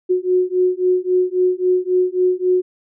sine beating tone pair, 363.6 / 367.3 Hz, F#4 / F#4, -30 / -13 cents, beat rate 3.7 Hz, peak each -17 / -17 dBFS, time 0.09-2.62 s, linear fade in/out 20 ms, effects none

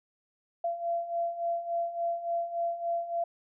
sine beating tone pair, 680 / 683.5 Hz, F5 / F5, -46 / -37 cents, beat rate 3.5 Hz, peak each -35 / -30 dBFS, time 0.64-3.24 s, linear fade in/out 5 ms, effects none

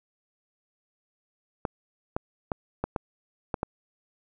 clicks, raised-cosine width 1 ms, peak -13 dBFS, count 7, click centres 1.652 / 2.165 / 2.518 / 2.84 / 2.962 / 3.542 / 3.631 s, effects none

